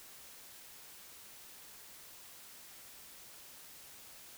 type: silence
effects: white hiss -54 dBFS RMS until 4.37 s